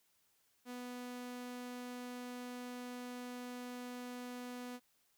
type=tone; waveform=sawtooth; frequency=246.9 Hz; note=B3; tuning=in tune; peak=-40 dBFS; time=0.65-4.8 s; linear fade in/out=50 ms; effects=white hiss -75 dBFS RMS until 5.17 s